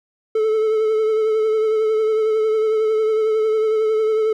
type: tone with vibrato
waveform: triangle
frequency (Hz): 436.2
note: A4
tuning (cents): -15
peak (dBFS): -13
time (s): 0.35-4.33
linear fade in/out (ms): 5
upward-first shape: triangle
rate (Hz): 11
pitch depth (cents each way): 33
effects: none